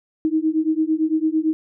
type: beating tone pair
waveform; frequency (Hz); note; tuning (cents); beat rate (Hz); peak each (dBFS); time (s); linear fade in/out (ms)
sine; 311.1 / 320; D#4 / D#4; 0 / +49; 8.9; -20; 0.25-1.53; 0
effects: none